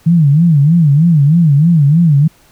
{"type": "tone with vibrato", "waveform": "sine", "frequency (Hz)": 155.56, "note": "D#3", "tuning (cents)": 0, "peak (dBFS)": -5, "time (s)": [0.06, 2.28], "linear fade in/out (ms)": 10, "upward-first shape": "sine", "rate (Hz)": 3.2, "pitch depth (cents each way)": 190, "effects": ["pink hiss -48 dBFS RMS until 2.51 s"]}